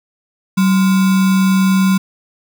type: tone with sample-and-hold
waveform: sine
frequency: 190 Hz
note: F#3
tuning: 46 cents sharp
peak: -9 dBFS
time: 0.57-1.98 s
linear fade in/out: 10 ms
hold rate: 1225 Hz
effects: none